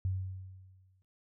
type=tone with exponential decay; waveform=sine; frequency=94 Hz; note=F#2; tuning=28 cents sharp; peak=-28 dBFS; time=0.05-1.02 s; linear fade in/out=0 ms; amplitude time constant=210 ms; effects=noise-tail reverb RT60 0.4 s tail -20 dB re dry